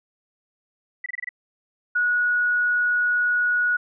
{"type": "tone bursts", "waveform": "sine", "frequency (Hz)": 1975.5, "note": "B6", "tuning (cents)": 0, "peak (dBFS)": -26, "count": 6, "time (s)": [1.04, 1.291], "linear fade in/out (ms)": 5, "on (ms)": 21, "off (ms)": 25}
{"type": "tone", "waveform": "sine", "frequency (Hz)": 1459, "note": "F#6", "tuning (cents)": -25, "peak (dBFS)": -18, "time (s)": [1.95, 3.77], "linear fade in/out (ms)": 10}
{"effects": []}